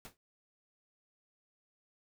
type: noise with exponential decay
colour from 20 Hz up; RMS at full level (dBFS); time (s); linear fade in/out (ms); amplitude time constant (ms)
pink; -44; 0.05-0.17; 0; 24
effects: none